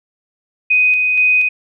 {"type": "tone with tremolo", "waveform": "sine", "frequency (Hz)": 2500, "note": "D#7", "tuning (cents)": 8, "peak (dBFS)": -9, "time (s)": [0.7, 1.49], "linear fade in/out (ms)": 10, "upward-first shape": "square", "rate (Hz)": 2.1, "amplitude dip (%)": 30, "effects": []}